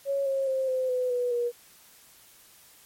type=tone with pitch steps; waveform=sine; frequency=554.4 / 541.1 / 528.1 / 515.5 / 503.1 / 491.1 / 479.3 Hz; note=C#5 / C#5 / C5 / C5 / B4 / B4 / A#4; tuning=0 / -42 / +16 / -26 / +32 / -10 / +48 cents; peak=-24 dBFS; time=0.05-1.52 s; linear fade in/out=50 ms; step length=210 ms; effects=white hiss -55 dBFS RMS until 2.85 s + MP3 64 kbps